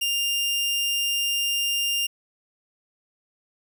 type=tone; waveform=sawtooth; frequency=2800 Hz; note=F7; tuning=4 cents sharp; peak=-19 dBFS; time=0.01-2.07 s; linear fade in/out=10 ms; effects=none